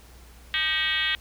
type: tone with frequency modulation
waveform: sine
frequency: 2580 Hz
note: E7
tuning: 38 cents flat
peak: -22 dBFS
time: 0.54-1.15 s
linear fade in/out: 0 ms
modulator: 340 Hz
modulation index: 3.1
effects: added 60 Hz sine -47 dBFS peak until 1.2 s + pink hiss -53 dBFS RMS until 1.2 s